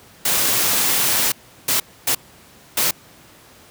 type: noise bursts at uneven times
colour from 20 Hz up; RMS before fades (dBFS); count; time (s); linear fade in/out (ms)
white; -18; 4; 0.25-1.32 / 1.68-1.8 / 2.07-2.15 / 2.77-2.91; 5
effects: pink hiss -47 dBFS RMS until 3.7 s + high-pass 80 Hz 12 dB/octave